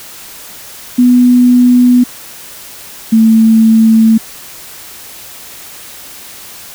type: tone pair in turn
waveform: sine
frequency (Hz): 246.9 / 222.9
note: B3 / A3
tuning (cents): 0 / +23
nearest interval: major second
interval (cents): 177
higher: first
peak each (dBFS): -3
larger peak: neither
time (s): 0.98-2.04 / 3.12-4.18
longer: neither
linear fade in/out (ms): 10
effects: white hiss -31 dBFS RMS until 6.74 s